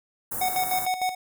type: band-stop noise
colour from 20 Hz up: white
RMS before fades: -31 dBFS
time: 0.31-0.86 s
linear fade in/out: 10 ms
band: 1400 to 8500 Hz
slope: 24 dB/octave
type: tone with tremolo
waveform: square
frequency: 740 Hz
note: F#5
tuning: in tune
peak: -23 dBFS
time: 0.41-1.15 s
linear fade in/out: 5 ms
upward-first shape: square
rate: 6.6 Hz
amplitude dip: 65%
effects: none